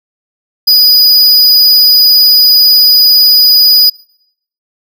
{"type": "tone", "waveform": "square", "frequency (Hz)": 4941, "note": "D#8", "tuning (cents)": -13, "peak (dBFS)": -3, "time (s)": [0.67, 3.9], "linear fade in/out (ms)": 10, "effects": ["noise-tail reverb RT60 0.7 s tail -23 dB re dry"]}